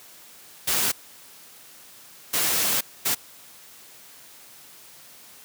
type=noise bursts at uneven times; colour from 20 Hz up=white; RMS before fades=-23 dBFS; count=3; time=0.67-0.92 / 2.33-2.81 / 3.05-3.15 s; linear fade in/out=10 ms; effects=white hiss -48 dBFS RMS until 5.44 s + high-pass 100 Hz 12 dB/octave